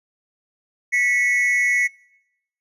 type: tone pair together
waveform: triangle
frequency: 1960.8 / 2200 Hz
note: B6 / C#7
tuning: -13 / -14 cents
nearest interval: major second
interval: 199 cents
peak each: -17 dBFS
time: 0.92-1.88 s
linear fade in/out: 20 ms
effects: noise-tail reverb RT60 0.9 s tail -25 dB re dry + resampled to 32000 Hz